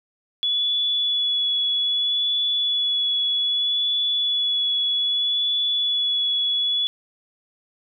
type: tone with vibrato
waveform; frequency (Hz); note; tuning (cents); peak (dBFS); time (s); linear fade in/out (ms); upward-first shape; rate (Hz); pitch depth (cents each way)
sine; 3409; G#7; +45; -19; 0.43-6.87; 0; sine; 0.63; 13
effects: none